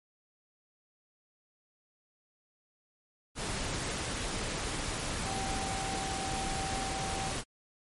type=tone in noise; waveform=sine; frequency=774 Hz; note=G5; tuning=22 cents flat; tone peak=-37 dBFS; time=5.24-7.33 s; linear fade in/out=50 ms; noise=pink; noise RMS=-35 dBFS; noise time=3.35-7.44 s; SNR=-5 dB; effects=MP3 48 kbps